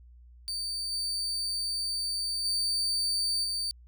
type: tone with level steps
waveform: 35% pulse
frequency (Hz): 4599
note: D8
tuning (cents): -37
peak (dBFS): -30 / -28 / -25 / -28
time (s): 0.48-3.71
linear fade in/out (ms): 0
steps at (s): 0.91 / 2.44 / 3.43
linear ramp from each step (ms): 20
effects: added 60 Hz sine -50 dBFS peak until 3.87 s